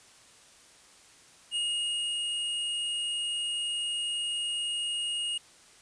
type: tone with ADSR envelope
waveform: square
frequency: 2862 Hz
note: F7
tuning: 42 cents sharp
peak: -28 dBFS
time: 1.51-5.38 s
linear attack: 45 ms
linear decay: 620 ms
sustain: -2 dB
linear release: 6 ms
effects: white hiss -56 dBFS RMS until 5.81 s + resampled to 22050 Hz